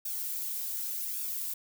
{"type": "noise with flanger", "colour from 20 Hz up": "violet", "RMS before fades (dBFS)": -35, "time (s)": [0.05, 1.54], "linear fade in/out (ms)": 5, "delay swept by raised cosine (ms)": [0.97, 4.07], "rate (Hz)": 0.87, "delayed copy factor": -1, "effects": []}